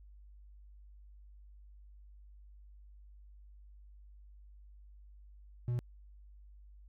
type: tone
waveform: triangle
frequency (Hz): 121.3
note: B2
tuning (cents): -31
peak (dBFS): -29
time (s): 5.68-5.79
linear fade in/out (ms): 0
effects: added 50 Hz sine -53 dBFS peak until 6.88 s + AAC 64 kbps